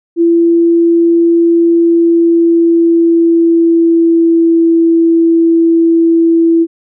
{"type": "tone with pitch glide", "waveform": "sine", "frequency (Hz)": [337.3, 331.7], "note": ["E4", "E4"], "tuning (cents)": [40, 11], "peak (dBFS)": -5, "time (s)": [0.16, 6.67], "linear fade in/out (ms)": 50, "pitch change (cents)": -29, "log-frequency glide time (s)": [1.64, 4.68], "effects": []}